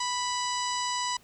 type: harmonic tone with a mistuned harmonic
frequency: 987.8 Hz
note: B5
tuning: in tune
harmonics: 1 / 2 / 3 / 4 / 5 / 6 / 7 / 8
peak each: -30 / -38 / -38 / -39 / -37 / -40 / -43 / -39 dBFS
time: 0-1.17 s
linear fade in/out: 5 ms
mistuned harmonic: 7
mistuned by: +35 cents
effects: pink hiss -59 dBFS RMS until 1.23 s